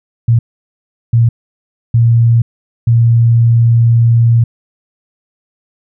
sine tone bursts at uneven times, 116.6 Hz, A#2, 1 cent sharp, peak -5 dBFS, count 4, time 0.28-0.39 / 1.13-1.29 / 1.94-2.42 / 2.87-4.44 s, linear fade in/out 5 ms, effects none

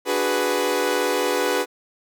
sawtooth chord, G# half-diminished seventh, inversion second, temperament equal, 293.7 / 370 / 415.3 / 493.9 Hz, D4 / F#4 / G#4 / B4, 0 / 0 / 0 / 0 cents, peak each -25 / -22 / -22 / -19 dBFS, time 0.05-1.66 s, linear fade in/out 50 ms, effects none

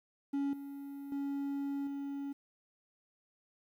triangle tone with level steps, 280 Hz, C#4, 18 cents sharp, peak -29 / -40 / -32 / -35 dBFS, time 0.33-2.33 s, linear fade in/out 10 ms, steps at 0.53 / 1.12 / 1.87 s, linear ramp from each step 2 ms, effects 11-bit

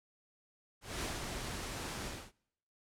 pink noise with ADSR envelope, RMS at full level -37 dBFS, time 0.81-2.32 s, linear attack 210 ms, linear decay 160 ms, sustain -4 dB, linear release 260 ms, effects noise-tail reverb RT60 0.8 s tail -26 dB re dry + low-pass 10000 Hz 12 dB/octave

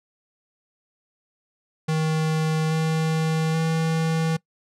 square tone with pitch steps, 157.8 / 159.4 / 161.6 Hz, D#3 / D#3 / E3, +25 / +42 / -34 cents, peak -21 dBFS, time 1.88-4.37 s, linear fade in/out 10 ms, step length 830 ms, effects noise-tail reverb RT60 0.1 s tail -22 dB re dry + low-pass 9000 Hz 12 dB/octave

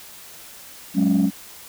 sine chord, F# suspended second, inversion none, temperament just, 185 / 208.1 / 277.5 Hz, F#3 / G#3 / C#4, 0 / +4 / +2 cents, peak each -18 dBFS, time 0.94-1.31 s, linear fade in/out 50 ms, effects tanh soft clip ceiling -11 dBFS + white hiss -42 dBFS RMS until 1.68 s

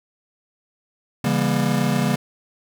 square chord, C# diminished seventh, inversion none, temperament just, 138.59 / 166.31 / 199.57 / 239.5 Hz, C#3 / E3 / G3 / Bb3, 0 / +16 / +31 / +47 cents, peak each -24 / -26 / -24 / -24 dBFS, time 1.24-2.16 s, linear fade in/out 5 ms, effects 9-bit

